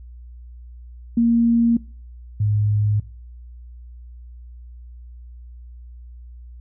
sine tone pair in turn, 233.1 / 104.74 Hz, A#3 / G#2, 0 / +15 cents, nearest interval octave + major second, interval 1385 cents, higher first, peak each -13 / -16 dBFS, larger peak first, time 1.17-1.77 / 2.4-3 s, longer neither, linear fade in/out 5 ms, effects noise-tail reverb RT60 0.4 s tail -22 dB re dry + added 60 Hz sine -37 dBFS peak until 6.6 s

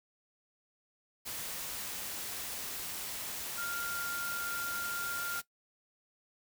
sine tone in noise, 1396.9 Hz, F6, in tune, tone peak -36 dBFS, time 3.57-5.41 s, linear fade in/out 20 ms, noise white, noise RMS -40 dBFS, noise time 1.25-5.42 s, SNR +1 dB, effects noise-tail reverb RT60 0.1 s tail -18 dB re dry

